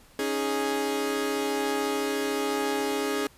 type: chord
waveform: sawtooth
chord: C# suspended second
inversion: none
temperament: equal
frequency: 277.2 / 311.1 / 415.3 Hz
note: C#4 / D#4 / G#4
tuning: 0 / 0 / 0 cents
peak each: -27 / -30 / -24 dBFS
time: 0.19-3.27 s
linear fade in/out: 2 ms
effects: pink hiss -56 dBFS RMS until 3.37 s + resampled to 32000 Hz